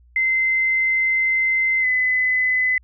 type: tone with pitch glide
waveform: sine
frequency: 2069 to 2016 Hz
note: C7 to B6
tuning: -20 to +35 cents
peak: -16 dBFS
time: 0.16-2.78 s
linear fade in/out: 2 ms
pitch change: -45 cents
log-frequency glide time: 1.81-1.86 s
effects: added 60 Hz sine -49 dBFS peak until 2.83 s